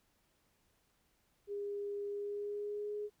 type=tone with pitch glide; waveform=sine; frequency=406.3 to 417 Hz; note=G#4 to G#4; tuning=-38 to +7 cents; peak=-37 dBFS; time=1.47-3.1 s; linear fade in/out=50 ms; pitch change=+45 cents; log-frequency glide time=2.08-2.96 s; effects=pink hiss -75 dBFS RMS until 3.2 s